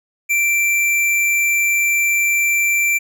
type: tone with hard clipping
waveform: sine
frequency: 2349 Hz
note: D7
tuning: in tune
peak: -15 dBFS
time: 0.29-2.99 s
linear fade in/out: 20 ms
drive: 17 dB
effects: none